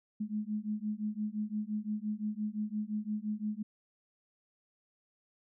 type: beating tone pair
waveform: sine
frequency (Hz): 209.2 / 215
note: G#3 / A3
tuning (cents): +13 / -40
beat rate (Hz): 5.8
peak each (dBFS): -36 / -36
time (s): 0.2-3.63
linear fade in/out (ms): 10
effects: none